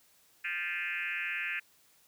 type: tone with frequency modulation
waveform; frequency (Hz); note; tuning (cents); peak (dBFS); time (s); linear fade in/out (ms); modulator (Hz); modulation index
sine; 2093; C7; 0; -32; 0.44-1.6; 10; 174; 3.3
effects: white hiss -65 dBFS RMS until 2.07 s